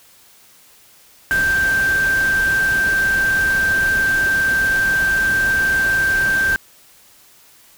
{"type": "tone in noise", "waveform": "sine", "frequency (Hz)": 1568, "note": "G6", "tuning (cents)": 0, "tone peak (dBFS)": -14, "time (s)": [1.31, 6.56], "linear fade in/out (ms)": 0, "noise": "pink", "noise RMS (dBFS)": -28, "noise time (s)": [1.31, 6.56], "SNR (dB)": 11, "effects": ["white hiss -49 dBFS RMS until 7.77 s"]}